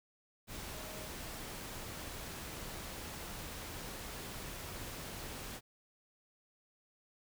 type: tone in noise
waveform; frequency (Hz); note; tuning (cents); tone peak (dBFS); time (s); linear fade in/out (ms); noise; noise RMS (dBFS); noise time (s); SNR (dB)
sine; 624; D#5; +5; -52; 0.72-1.11; 50; pink; -45; 0.47-5.61; -10
effects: none